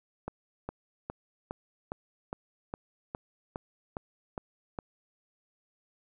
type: click train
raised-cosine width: 1 ms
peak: -21 dBFS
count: 12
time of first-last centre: 0.28-4.788 s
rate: 2.44 Hz
effects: none